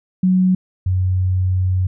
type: tone pair in turn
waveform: sine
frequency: 185 / 92.5 Hz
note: F#3 / F#2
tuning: 0 / 0 cents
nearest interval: octave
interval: 1200 cents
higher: first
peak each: -11 / -14 dBFS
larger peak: first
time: 0.23-0.55 / 0.86-1.87 s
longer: second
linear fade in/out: 5 ms
effects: none